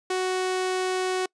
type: tone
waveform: sawtooth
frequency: 371 Hz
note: F#4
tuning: 5 cents sharp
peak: -20 dBFS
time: 0.1-1.26 s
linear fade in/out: 5 ms
effects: noise-tail reverb RT60 0.1 s tail -26 dB re dry + resampled to 22050 Hz